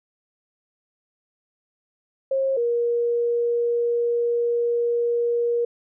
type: tone pair in turn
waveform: sine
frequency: 537 / 473.7 Hz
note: C5 / A#4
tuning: +45 / +28 cents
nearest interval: major second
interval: 217 cents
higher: first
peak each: -19 dBFS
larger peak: neither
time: 2.31-2.57 / 2.57-5.65 s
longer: second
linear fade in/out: 5 ms
effects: none